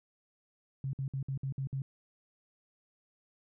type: tone bursts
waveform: sine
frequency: 135.1 Hz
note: C#3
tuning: 44 cents flat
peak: -32 dBFS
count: 7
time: 0.84-1.82 s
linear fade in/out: 2 ms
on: 92 ms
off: 56 ms
effects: none